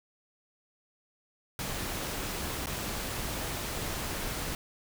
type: noise with dropouts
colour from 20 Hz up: pink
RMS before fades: -35 dBFS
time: 1.59-4.55 s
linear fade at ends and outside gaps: 1 ms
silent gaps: 2.659-2.669 s
effects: none